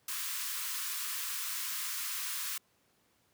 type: high-pass noise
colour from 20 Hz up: white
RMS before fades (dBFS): -37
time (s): 0.08-2.58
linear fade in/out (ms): 5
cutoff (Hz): 990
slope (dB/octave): 96
effects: pink hiss -71 dBFS RMS until 3.33 s + high-pass 100 Hz 12 dB/octave